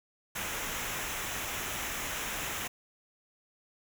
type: noise with comb filter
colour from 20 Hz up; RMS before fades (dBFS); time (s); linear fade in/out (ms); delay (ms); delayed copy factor
pink; -36; 0.35-2.68; 10; 0.22; -0.6
effects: none